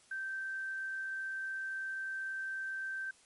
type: tone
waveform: sine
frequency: 1558 Hz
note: G6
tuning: 11 cents flat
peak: -36 dBFS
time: 0.11-3.11 s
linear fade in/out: 5 ms
effects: white hiss -64 dBFS RMS until 3.25 s + MP3 48 kbps